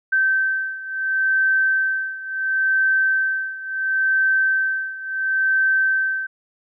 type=beating tone pair; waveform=sine; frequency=1549 / 1549.72 Hz; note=G6 / G6; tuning=-21 / -20 cents; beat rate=0.72 Hz; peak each=-19 / -22 dBFS; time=0.12-6.27 s; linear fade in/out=10 ms; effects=none